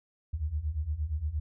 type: beating tone pair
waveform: sine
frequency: 71.1 / 79.7 Hz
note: C#2 / D#2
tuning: +45 / +42 cents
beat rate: 8.6 Hz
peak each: -34 / -31 dBFS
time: 0.33-1.4 s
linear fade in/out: 10 ms
effects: none